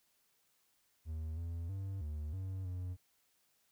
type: tone with pitch steps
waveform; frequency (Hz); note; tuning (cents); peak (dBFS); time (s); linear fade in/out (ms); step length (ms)
triangle; 79.2 / 84.2 / 96.9 / 75.5 / 94.7 / 90.6; D#2 / E2 / G2 / D2 / F#2 / F#2; +31 / +37 / -20 / +48 / +41 / -36; -36; 1.05-2.97; 50; 320
effects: white hiss -75 dBFS RMS until 3.71 s